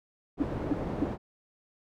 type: low-pass noise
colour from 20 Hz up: white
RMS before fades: -34 dBFS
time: 0.37-1.18 s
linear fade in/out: 50 ms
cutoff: 450 Hz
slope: 12 dB/octave
type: tone bursts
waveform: sine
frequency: 289.2 Hz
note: D4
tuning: 27 cents flat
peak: -23 dBFS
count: 3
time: 0.4-1.044 s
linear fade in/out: 5 ms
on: 28 ms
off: 280 ms
effects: none